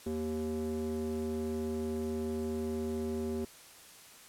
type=tone with band-pass filter; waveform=square; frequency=77.78 Hz; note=D#2; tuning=in tune; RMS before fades=-35 dBFS; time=0.06-3.45 s; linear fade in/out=5 ms; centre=320 Hz; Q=6.1; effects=white hiss -54 dBFS RMS until 4.28 s + low-pass 12000 Hz 12 dB/octave